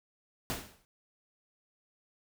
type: noise with exponential decay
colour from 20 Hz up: pink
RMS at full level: -33 dBFS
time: 0.5-0.85 s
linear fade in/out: 0 ms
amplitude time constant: 74 ms
effects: none